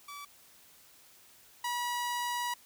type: tone pair in turn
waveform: sawtooth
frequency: 1151 / 967.9 Hz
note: D6 / B5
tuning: -35 / -35 cents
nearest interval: minor third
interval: 300 cents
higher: first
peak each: -39 / -28 dBFS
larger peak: second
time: 0.08-0.25 / 1.64-2.54 s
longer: second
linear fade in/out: 5 ms
effects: white hiss -59 dBFS RMS until 2.65 s